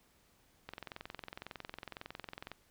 click train, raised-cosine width 0.3 ms, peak -27 dBFS, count 41, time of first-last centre 0.69-2.516 s, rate 21.9 Hz, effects pink hiss -69 dBFS RMS until 2.7 s

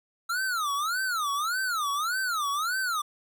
square tone with vibrato, 1318.5 Hz, E6, in tune, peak -27 dBFS, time 0.29-3.02 s, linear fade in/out 10 ms, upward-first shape sine, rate 1.7 Hz, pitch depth 280 cents each way, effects none

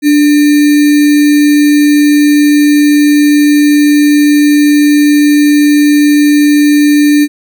sine tone with sample-and-hold, 293.7 Hz, D4, in tune, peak -3 dBFS, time 0.02-7.28 s, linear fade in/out 50 ms, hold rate 2100 Hz, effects none

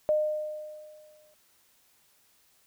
sine tone with exponential decay, 610 Hz, D#5, 34 cents flat, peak -20 dBFS, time 0.09-1.34 s, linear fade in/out 0 ms, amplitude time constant 270 ms, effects white hiss -65 dBFS RMS until 2.66 s

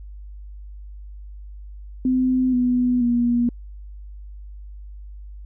sine tone with pitch steps, 256.3 / 247.7 / 239.4 Hz, C4 / B3 / A#3, -36 / +5 / +46 cents, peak -16 dBFS, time 2.05-3.49 s, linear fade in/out 2 ms, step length 480 ms, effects added 50 Hz sine -35 dBFS peak until 5.45 s

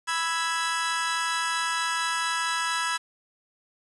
sawtooth chord, E major, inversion second, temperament equal, 987.8 / 1318.5 / 1661.2 Hz, B5 / E6 / G#6, 0 / 0 / 0 cents, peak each -26 dBFS, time 0.07-2.98 s, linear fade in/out 20 ms, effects resampled to 24000 Hz + 8-bit

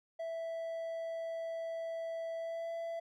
triangle tone with pitch glide, 659.3 to 667.3 Hz, E5 to E5, 0 to +21 cents, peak -35 dBFS, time 0.19-3 s, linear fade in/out 10 ms, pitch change +21 cents, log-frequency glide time 2.37-2.71 s, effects none

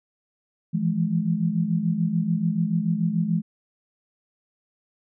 sine tone cluster, 164.3 / 171.2 / 211.1 Hz, E3 / F3 / G#3, -5 / -34 / +29 cents, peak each -25 dBFS, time 0.73-3.42 s, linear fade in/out 20 ms, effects none

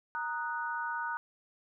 sine chord, D# minor, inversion second, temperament equal, 932.3 / 1244.5 / 1480 Hz, A#5 / D#6 / F#6, 0 / 0 / 0 cents, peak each -36 / -40 / -36 dBFS, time 0.15-1.17 s, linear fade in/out 0 ms, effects none

